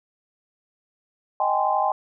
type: chord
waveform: sine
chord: Ab major seventh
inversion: second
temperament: just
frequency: 623 / 778.7 / 830.6 / 1038.3 Hz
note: Eb5 / G5 / Ab5 / C6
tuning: +2 / -12 / 0 / -14 cents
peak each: -27 / -23 / -24 / -25 dBFS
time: 1.4-1.92 s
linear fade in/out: 2 ms
effects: none